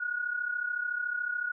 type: tone pair together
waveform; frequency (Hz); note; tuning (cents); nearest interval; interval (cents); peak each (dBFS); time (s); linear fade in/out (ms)
sine; 1446.2 / 1480; F#6 / F#6; -40 / 0; unison; 40; -31 / -35; 0-1.52; 10
effects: none